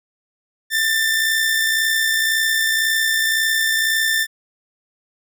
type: tone with amplitude modulation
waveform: sawtooth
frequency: 1783 Hz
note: A6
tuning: 22 cents sharp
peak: -11 dBFS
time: 0.7-4.27 s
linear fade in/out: 50 ms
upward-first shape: sine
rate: 61.9 Hz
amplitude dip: 35%
effects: none